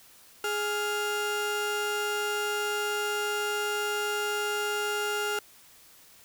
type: tone pair together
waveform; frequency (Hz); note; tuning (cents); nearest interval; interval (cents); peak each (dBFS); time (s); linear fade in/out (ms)
30% pulse; 416.2 / 1400; G#4 / F6; +4 / +4; octave + major sixth; 2100; -28; 0.44-5.39; 2
effects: white hiss -55 dBFS RMS until 6.24 s